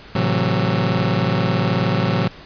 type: chord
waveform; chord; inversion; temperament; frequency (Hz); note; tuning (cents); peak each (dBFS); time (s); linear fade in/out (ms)
sawtooth; F# half-diminished seventh; first; just; 111 / 133.2 / 166.5 / 185; A2 / C3 / E3 / F#3; +16 / +31 / +18 / 0; -18; 0.15-2.28; 5
effects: pink hiss -41 dBFS RMS until 2.45 s + resampled to 11025 Hz